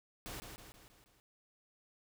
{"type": "noise with echo", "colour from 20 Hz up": "pink", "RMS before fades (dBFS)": -45, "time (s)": [0.26, 0.4], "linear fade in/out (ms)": 0, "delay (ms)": 160, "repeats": 5, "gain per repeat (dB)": -5, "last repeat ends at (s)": 1.2, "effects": []}